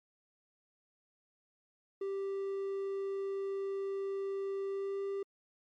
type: tone with pitch glide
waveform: triangle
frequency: 392 to 395 Hz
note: G4 to G4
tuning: 0 to +13 cents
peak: -32 dBFS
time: 2.01-5.23 s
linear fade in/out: 5 ms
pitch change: +13 cents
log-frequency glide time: 4.68-5.02 s
effects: MP3 48 kbps